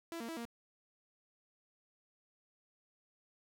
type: tone with pitch steps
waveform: sawtooth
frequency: 333.8 / 230.7 / 327.9 / 233.9 Hz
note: E4 / A#3 / E4 / A#3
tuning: +22 / -18 / -9 / +6 cents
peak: -37 dBFS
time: 0.12-0.452 s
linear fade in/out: 0 ms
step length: 83 ms
effects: none